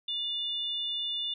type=tone pair together; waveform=sine; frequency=2887 / 3536 Hz; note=F#7 / A7; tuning=-43 / +8 cents; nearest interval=major third; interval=351 cents; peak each=-37 / -31 dBFS; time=0.08-1.34 s; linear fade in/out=5 ms; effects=none